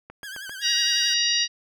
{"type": "click train", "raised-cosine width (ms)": 0.5, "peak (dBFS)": -25, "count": 4, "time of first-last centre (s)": [0.1, 0.495], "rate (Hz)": 7.6}
{"type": "tone with vibrato", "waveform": "sawtooth", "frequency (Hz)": 1593, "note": "G6", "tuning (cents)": 27, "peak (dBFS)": -31, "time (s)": [0.23, 1.14], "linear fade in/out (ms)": 5, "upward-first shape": "triangle", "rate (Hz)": 11, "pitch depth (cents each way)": 110}
{"type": "harmonic tone", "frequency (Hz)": 948, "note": "A#5", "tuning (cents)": 29, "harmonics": [2, 3, 4, 5, 6], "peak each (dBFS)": [-29, -26, -25, -25, -27], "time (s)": [0.61, 1.48], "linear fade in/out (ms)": 50}
{"effects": []}